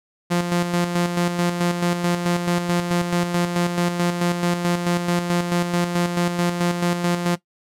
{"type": "tone with tremolo", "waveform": "sawtooth", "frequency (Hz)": 174.61, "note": "F3", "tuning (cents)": 0, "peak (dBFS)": -13, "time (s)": [0.3, 7.36], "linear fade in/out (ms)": 20, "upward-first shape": "square", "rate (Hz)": 4.6, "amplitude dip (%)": 50, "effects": ["noise-tail reverb RT60 0.1 s tail -17 dB re dry", "low-pass 12000 Hz 12 dB/octave"]}